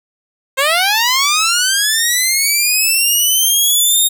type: linear sweep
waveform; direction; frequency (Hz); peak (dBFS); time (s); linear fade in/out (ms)
10% pulse; up; 519 to 3729; -3; 0.57-4.09; 20
effects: none